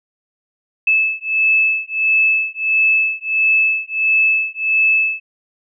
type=beating tone pair; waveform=sine; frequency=2612 / 2613.5 Hz; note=E7 / E7; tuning=-17 / -16 cents; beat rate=1.5 Hz; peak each=-16 dBFS; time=0.87-5.2 s; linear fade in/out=5 ms; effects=none